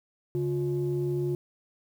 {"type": "tone pair together", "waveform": "sine", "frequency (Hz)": [141.12, 355.6], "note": ["C#3", "F4"], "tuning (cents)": [31, 31], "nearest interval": "octave + major third", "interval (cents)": 1600, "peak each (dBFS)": [-28, -27], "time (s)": [0.35, 1.35], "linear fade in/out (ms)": 0, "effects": ["tanh soft clip ceiling -20 dBFS", "9-bit"]}